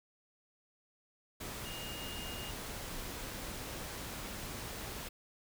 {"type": "tone in noise", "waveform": "sine", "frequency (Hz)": 2843, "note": "F7", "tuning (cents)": 30, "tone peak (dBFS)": -46, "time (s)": [1.65, 2.51], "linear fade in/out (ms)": 10, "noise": "pink", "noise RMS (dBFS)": -43, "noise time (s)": [1.4, 5.09], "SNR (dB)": -6, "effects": []}